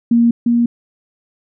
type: tone pair in turn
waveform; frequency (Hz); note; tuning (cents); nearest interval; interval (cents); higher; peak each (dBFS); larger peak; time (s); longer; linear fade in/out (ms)
sine; 234.5 / 236.7; A#3 / A#3; +11 / +27; unison; 16; second; -8 / -10; first; 0.11-0.31 / 0.46-0.66; neither; 5
effects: none